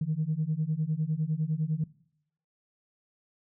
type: beating tone pair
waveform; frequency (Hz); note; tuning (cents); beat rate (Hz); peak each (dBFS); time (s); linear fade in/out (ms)
sine; 151.3 / 161.2; D#3 / E3; -48 / -38; 9.9; -29; 0.01-1.84; 5
effects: noise-tail reverb RT60 0.7 s tail -20 dB re dry + tanh soft clip ceiling -20 dBFS

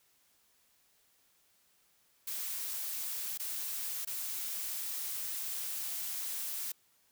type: noise with dropouts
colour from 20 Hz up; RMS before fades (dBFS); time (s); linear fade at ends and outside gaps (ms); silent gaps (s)
blue; -38; 2.27-6.72; 5; 3.376-3.396 / 4.05-4.071
effects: white hiss -70 dBFS RMS until 7.11 s

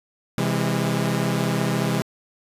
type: chord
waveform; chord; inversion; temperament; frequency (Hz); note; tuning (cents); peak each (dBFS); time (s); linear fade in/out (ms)
sawtooth; C augmented; none; equal with one note detuned; 130.81 / 164.81 / 203.7; C3 / E3 / G#3; 0 / 0 / -33; -21; 0.38-2.02; 0
effects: resampled to 32000 Hz

